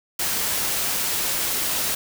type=noise; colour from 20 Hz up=white; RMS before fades=-24 dBFS; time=0.19-1.95 s; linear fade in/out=5 ms; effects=none